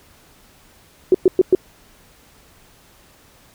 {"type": "tone bursts", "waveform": "sine", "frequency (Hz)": 370, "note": "F#4", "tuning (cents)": 0, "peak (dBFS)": -7, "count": 4, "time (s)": [1.12, 1.55], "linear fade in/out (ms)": 2, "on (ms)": 25, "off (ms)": 110, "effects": ["pink hiss -51 dBFS RMS until 3.54 s"]}